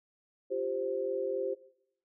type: chord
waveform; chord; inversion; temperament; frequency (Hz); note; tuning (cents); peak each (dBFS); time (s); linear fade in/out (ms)
sine; F suspended second; none; just; 349.2 / 392.9 / 523.8; F4 / G4 / C5; 0 / +4 / +2; -39 / -34 / -33; 0.5-1.55; 20
effects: noise-tail reverb RT60 0.7 s tail -18 dB re dry